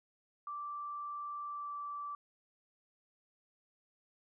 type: tone with pitch glide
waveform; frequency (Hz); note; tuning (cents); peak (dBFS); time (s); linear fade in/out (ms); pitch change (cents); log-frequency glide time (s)
sine; 1170 to 1162.6; D6 to D6; -7 to -18; -39; 0.47-2.15; 2; -11; 1.47-1.75
effects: none